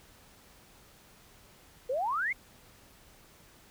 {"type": "exponential sweep", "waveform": "sine", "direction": "up", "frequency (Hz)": [478.9, 2238], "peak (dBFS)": -28, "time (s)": [1.89, 2.33], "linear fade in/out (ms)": 10, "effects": ["pink hiss -58 dBFS RMS until 3.7 s"]}